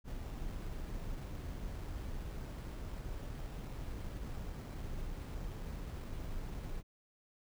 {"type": "noise with sample-and-hold", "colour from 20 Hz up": "brown", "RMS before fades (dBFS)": -42, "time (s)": [0.04, 6.83], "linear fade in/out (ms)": 50, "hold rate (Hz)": 6300, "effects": []}